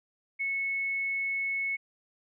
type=tone; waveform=sine; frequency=2200 Hz; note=C#7; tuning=14 cents flat; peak=-28 dBFS; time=0.39-1.77 s; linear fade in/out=20 ms; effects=none